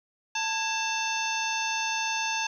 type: harmonic tone with a mistuned harmonic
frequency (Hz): 889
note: A5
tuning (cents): +18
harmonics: 1 / 2 / 3 / 4 / 5 / 6 / 7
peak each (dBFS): -31 / -35 / -31 / -37 / -40 / -40 / -36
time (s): 0.35-2.47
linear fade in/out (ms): 5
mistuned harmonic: 2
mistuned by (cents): -130
effects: 10-bit